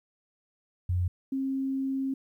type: tone pair in turn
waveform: sine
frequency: 89.5 / 268.2 Hz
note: F2 / C4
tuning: +43 / +43 cents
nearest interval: octave + perfect fifth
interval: 1900 cents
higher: second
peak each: -24 / -27 dBFS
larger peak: first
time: 0.89-1.08 / 1.32-2.14 s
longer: second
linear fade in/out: 5 ms
effects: 11-bit